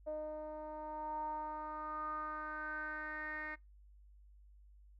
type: tone with low-pass filter sweep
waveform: 10% pulse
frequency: 306.7 Hz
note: D#4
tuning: 25 cents flat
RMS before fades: -43 dBFS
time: 0.06-3.56 s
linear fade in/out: 20 ms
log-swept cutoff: 630 to 2000 Hz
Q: 7.2
effects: noise-tail reverb RT60 0.2 s tail -23 dB re dry + added 50 Hz sine -58 dBFS peak until 4.99 s